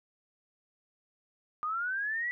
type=linear sweep; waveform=sine; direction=up; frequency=1200 to 1975.5 Hz; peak=-30 dBFS; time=1.63-2.31 s; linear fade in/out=0 ms; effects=none